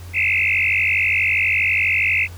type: tone with frequency modulation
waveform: sine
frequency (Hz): 2362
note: D7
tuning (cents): +9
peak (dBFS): -15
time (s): 0.13-2.28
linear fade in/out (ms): 50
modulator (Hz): 52.3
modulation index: 6.1
effects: added 88 Hz sine -33 dBFS peak until 2.37 s + pink hiss -44 dBFS RMS until 2.37 s